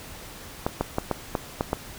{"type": "clicks", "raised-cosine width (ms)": 1, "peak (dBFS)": -9, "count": 7, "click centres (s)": [0.665, 0.81, 0.984, 1.113, 1.352, 1.609, 1.731], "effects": ["pink hiss -42 dBFS RMS until 1.98 s"]}